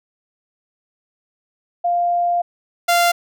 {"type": "tone pair in turn", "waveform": ["sine", "sawtooth"], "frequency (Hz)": [698.5, 693.7], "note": ["F5", "F5"], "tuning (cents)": [0, -12], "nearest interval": "unison", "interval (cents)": 12, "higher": "first", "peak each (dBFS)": [-15, -9], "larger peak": "second", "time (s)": [[1.84, 2.42], [2.88, 3.12]], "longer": "first", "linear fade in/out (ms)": 10, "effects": []}